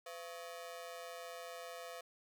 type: ring-modulated tone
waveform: sawtooth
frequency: 595 Hz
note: D5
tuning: 22 cents sharp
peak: -39 dBFS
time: 0.06-2.01 s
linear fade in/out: 5 ms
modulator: 86.7 Hz
effects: 13-bit